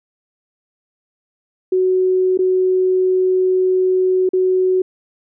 sine tone with dropouts, 371.4 Hz, F#4, 7 cents sharp, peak -12 dBFS, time 1.72-4.82 s, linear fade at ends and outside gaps 5 ms, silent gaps 2.375-2.389 / 4.291-4.333 s, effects none

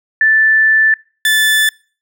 sine / 30% pulse tone pair in turn, 1760 / 1749.9 Hz, A6 / A6, 0 / -10 cents, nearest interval unison, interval 10 cents, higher first, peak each -7 dBFS, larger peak neither, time 0.21-0.94 / 1.25-1.69 s, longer first, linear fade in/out 2 ms, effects noise-tail reverb RT60 0.4 s tail -25 dB re dry

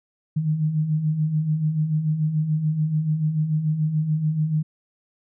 sine beating tone pair, 149.4 / 156.3 Hz, D3 / D#3, +30 / +8 cents, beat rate 6.9 Hz, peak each -28 / -20 dBFS, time 0.36-4.63 s, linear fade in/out 10 ms, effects none

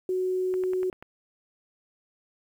sine tone, 370 Hz, F#4, in tune, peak -24 dBFS, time 0.09-0.9 s, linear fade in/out 2 ms
click train, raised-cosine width 0.5 ms, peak -27 dBFS, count 6, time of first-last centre 0.54-1.025 s, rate 10.3 Hz
effects 9-bit

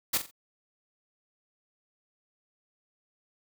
white noise with echo, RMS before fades -26 dBFS, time 0.13-0.18 s, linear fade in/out 10 ms, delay 44 ms, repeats 3, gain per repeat -10 dB, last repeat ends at 0.312 s, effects none

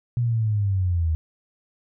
sine linear sweep, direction down, 122.3 to 77.78 Hz, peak -19 dBFS, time 0.17-1.15 s, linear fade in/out 0 ms, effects none

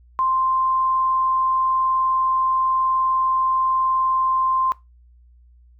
sine tone, 1046.5 Hz, C6, in tune, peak -17 dBFS, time 0.19-4.72 s, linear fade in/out 0 ms, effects noise-tail reverb RT60 0.2 s tail -19 dB re dry + added 60 Hz sine -48 dBFS peak until 5.79 s

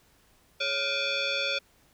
sine tone with frequency modulation, 554.4 Hz, C#5, in tune, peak -26 dBFS, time 0.6-1.59 s, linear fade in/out 10 ms, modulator 979 Hz, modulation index 4.1, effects pink hiss -63 dBFS RMS until 1.93 s

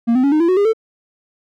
triangle tone with pitch steps, 232.9 / 255.5 / 280.2 / 307.3 / 337.1 / 369.7 / 405.5 / 444.8 Hz, A#3 / C4 / C#4 / D#4 / E4 / F#4 / G#4 / A4, -1 / -41 / +19 / -21 / +39 / -1 / -41 / +19 cents, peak -9 dBFS, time 0.07-0.734 s, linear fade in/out 20 ms, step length 83 ms, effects none

